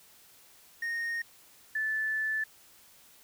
triangle / sine tone pair in turn, 1853 / 1749 Hz, A#6 / A6, -11 / -11 cents, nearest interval minor second, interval 100 cents, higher first, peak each -29 / -28 dBFS, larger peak second, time 0.82-1.22 / 1.75-2.44 s, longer second, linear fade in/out 5 ms, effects white hiss -58 dBFS RMS until 3.23 s

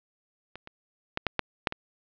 clicks, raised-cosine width 0.3 ms, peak -24 / -26 / -11 / -8 / -7 / -6 / -17 dBFS, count 7, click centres 0.556 / 0.674 / 1.174 / 1.267 / 1.393 / 1.672 / 1.724 s, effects low-pass 4000 Hz 12 dB/octave

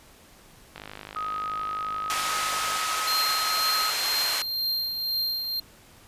click train, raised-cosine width 0.3 ms, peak -22 dBFS, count 104, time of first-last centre 0.76-2.76 s, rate 51.5 Hz
sine tone with pitch glide, 1259 to 1274.4 Hz, D#6 to D#6, +20 to +41 cents, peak -28 dBFS, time 1.16-3.9 s, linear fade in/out 2 ms, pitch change +21 cents, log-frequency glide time 1.45-2.99 s
pink band-pass noise, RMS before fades -30 dBFS, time 2.1-4.42 s, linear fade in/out 0 ms, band 1000 to 9800 Hz, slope 12 dB/octave
square tone with tremolo, 4186 Hz, C8, in tune, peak -24 dBFS, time 3.07-5.6 s, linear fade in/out 5 ms, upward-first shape triangle, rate 2 Hz, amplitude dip 50%
effects pink hiss -53 dBFS RMS until 6.07 s + resampled to 32000 Hz

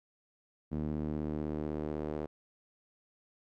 sawtooth tone with band-pass filter sweep, 76 Hz, D#2, 40 cents flat, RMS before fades -36 dBFS, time 0.71-2.27 s, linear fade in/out 20 ms, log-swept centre 230 to 440 Hz, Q 1.5, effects none

